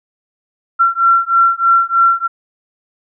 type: beating tone pair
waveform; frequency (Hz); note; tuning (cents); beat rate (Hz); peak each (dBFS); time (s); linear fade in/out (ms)
sine; 1360 / 1363.2; F6 / F6; -46 / -42; 3.2; -12; 0.79-2.28; 20
effects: none